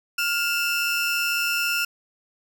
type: tone pair together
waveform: 30% pulse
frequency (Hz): 1408 / 2658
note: F6 / E7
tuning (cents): +14 / +14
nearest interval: major seventh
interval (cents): 1100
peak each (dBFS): -22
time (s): 0.18-1.85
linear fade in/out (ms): 5
effects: none